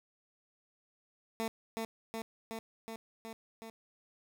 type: tone with echo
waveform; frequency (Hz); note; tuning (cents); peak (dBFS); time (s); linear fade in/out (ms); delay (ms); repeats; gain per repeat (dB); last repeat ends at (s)
15% pulse; 224.9; A3; +38; -27; 1.4-1.48; 0; 370; 6; -2; 3.7
effects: none